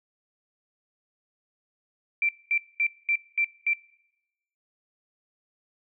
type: tone bursts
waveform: sine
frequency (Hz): 2349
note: D7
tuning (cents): 0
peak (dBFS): -21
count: 6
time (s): 2.22-3.734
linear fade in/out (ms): 2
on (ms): 69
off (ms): 220
effects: noise-tail reverb RT60 0.9 s tail -22 dB re dry